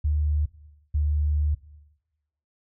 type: tone pair in turn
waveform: sine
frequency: 74.8 / 74.46 Hz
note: D2 / D2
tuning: +32 / +24 cents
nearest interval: unison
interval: 8 cents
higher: first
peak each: -20 dBFS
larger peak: neither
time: 0.04-0.46 / 0.94-1.55 s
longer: second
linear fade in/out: 10 ms
effects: noise-tail reverb RT60 1.0 s tail -18 dB re dry